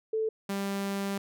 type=tone pair in turn; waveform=sine / sawtooth; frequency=440 / 197.87 Hz; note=A4 / G3; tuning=0 / +16 cents; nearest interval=octave + major second; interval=1384 cents; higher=first; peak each=-26 dBFS; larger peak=neither; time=0.13-0.29 / 0.49-1.18 s; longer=second; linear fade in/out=5 ms; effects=none